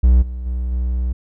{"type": "tone with level steps", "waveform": "triangle", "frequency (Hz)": 61.74, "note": "B1", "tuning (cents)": 0, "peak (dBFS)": [-6, -22, -17, -15], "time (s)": [0.03, 1.13], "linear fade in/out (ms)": 10, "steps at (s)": [0.21, 0.45, 0.71], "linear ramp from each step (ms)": 20, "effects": []}